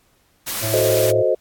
white noise, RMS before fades -25 dBFS, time 0.46-1.12 s, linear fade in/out 20 ms
harmonic tone, 110 Hz, A2, in tune, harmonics 1 / 3 / 5 / 6, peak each -24 / -32 / -29 / -30 dBFS, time 0.62-1.23 s, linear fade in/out 20 ms
sine chord, F# diminished seventh, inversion none, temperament equal, 370 / 440 / 523.3 / 622.3 Hz, F#4 / A4 / C5 / Eb5, 0 / 0 / 0 / 0 cents, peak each -22 / -22 / -18 / -20 dBFS, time 0.73-1.35 s, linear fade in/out 10 ms
effects pink hiss -60 dBFS RMS until 1.4 s + AAC 64 kbps

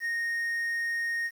triangle tone with quantisation, 1857 Hz, A#6, 7 cents flat, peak -26 dBFS, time 0-1.31 s, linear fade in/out 50 ms, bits 9, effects none

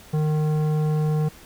sine tone with tanh clipping, 153.3 Hz, D#3, 25 cents flat, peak -21 dBFS, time 0.13-1.29 s, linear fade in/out 10 ms, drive 13 dB, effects pink hiss -47 dBFS RMS until 1.45 s

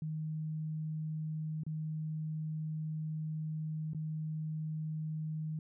sine tone with dropouts, 156 Hz, D#3, 5 cents sharp, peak -35 dBFS, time 0.02-5.59 s, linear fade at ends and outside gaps 2 ms, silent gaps 1.635-1.665 / 3.934-3.947 s, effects none

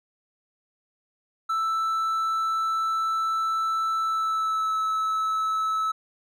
triangle tone with pitch glide, 1322 to 1302.3 Hz, E6 to E6, +5 to -21 cents, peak -21 dBFS, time 1.49-5.92 s, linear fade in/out 10 ms, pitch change -26 cents, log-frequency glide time 3.99-4.77 s, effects none

